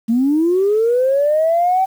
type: linear sweep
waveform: sine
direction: up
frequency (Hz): 220 to 772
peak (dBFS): -11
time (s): 0.08-1.86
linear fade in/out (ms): 20
effects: tanh soft clip ceiling -7 dBFS + 7-bit